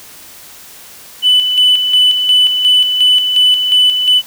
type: tone with tremolo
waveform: sine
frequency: 2994 Hz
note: F#7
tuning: 20 cents sharp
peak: -4 dBFS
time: 1.22-4.22 s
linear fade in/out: 50 ms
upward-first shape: square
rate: 2.8 Hz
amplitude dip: 55%
effects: tanh soft clip ceiling -3 dBFS + white hiss -36 dBFS RMS until 4.26 s